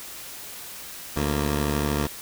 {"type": "tone pair together", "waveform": "10% pulse", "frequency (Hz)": [72.77, 231.2], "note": ["D2", "A#3"], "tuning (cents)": [-15, -14], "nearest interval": "octave + minor sixth", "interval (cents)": 2001, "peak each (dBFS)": [-15, -24], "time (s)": [1.16, 2.07], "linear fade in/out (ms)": 5, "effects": ["white hiss -39 dBFS RMS until 2.21 s"]}